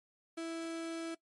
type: tone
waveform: 35% pulse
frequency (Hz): 329.6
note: E4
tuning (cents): 0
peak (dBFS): -36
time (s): 0.37-1.15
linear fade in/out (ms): 10
effects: noise-tail reverb RT60 0.1 s tail -20 dB re dry + MP3 48 kbps